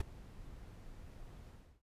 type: noise with ADSR envelope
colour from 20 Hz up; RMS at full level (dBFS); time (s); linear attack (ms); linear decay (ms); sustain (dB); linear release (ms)
brown; -31; 0-1.82; 4; 14; -21; 340
effects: noise-tail reverb RT60 0.1 s tail -24 dB re dry + resampled to 32000 Hz